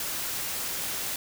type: noise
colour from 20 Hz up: white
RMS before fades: -32 dBFS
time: 0-1.16 s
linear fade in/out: 2 ms
effects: none